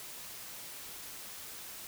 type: silence
effects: white hiss -46 dBFS RMS until 1.87 s